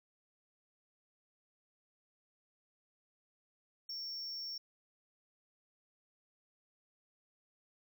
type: tone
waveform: triangle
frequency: 5470 Hz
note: F8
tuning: 37 cents flat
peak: -39 dBFS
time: 3.89-4.58 s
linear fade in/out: 5 ms
effects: none